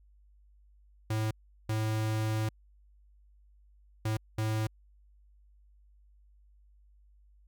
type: tone bursts at uneven times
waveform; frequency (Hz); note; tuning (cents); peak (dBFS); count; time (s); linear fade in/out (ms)
square; 109.2; A2; -13; -29; 4; 1.1-1.31 / 1.69-2.49 / 4.05-4.17 / 4.38-4.67; 5
effects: added 50 Hz sine -58 dBFS peak until 7.47 s